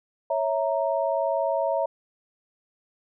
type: chord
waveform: sine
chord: A# diminished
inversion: first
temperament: equal with one note detuned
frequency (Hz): 554.4 / 654.3 / 932.3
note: C#5 / E5 / A#5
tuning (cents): 0 / -13 / 0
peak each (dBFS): -26 / -25 / -29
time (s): 0.3-1.86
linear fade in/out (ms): 5
effects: none